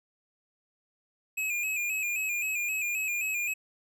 square tone with vibrato, 2489 Hz, D#7, in tune, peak -29 dBFS, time 1.37-3.54 s, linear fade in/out 10 ms, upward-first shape square, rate 3.8 Hz, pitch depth 53 cents each way, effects none

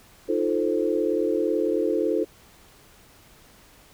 sine chord, F dominant seventh, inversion third, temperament equal, 311.1 / 349.2 / 440 / 523.3 Hz, Eb4 / F4 / A4 / C5, 0 / 0 / 0 / 0 cents, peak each -27 / -26 / -25 / -28 dBFS, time 0.28-2.25 s, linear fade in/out 20 ms, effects pink hiss -53 dBFS RMS until 3.93 s

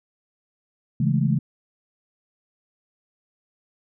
sine chord, A major seventh, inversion first, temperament equal with one note detuned, 137.71 / 164.81 / 207.7 / 220 Hz, C#3 / E3 / G#3 / A3, -11 / 0 / 0 / 0 cents, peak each -21 / -23 / -26 / -26 dBFS, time 1-1.39 s, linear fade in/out 5 ms, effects none

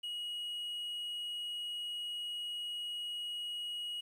triangle tone with quantisation, 2900 Hz, F#7, 35 cents flat, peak -36 dBFS, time 0.03-4.01 s, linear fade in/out 10 ms, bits 11, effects none

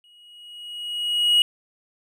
triangle tone with exponential growth, 2900 Hz, F#7, 35 cents flat, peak -11 dBFS, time 0.04-1.42 s, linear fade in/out 1 ms, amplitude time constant 300 ms, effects none

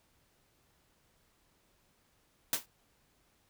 white noise with exponential decay, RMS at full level -26 dBFS, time 2.53-2.66 s, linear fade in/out 1 ms, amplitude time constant 27 ms, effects pink hiss -71 dBFS RMS until 3.49 s

